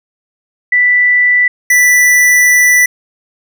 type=tone pair in turn; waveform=sine / square; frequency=1975.5 / 1975.5 Hz; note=B6 / B6; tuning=0 / 0 cents; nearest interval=unison; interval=0 cents; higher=neither; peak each=-6 dBFS; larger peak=neither; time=0.72-1.48 / 1.7-2.86 s; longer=second; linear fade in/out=5 ms; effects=none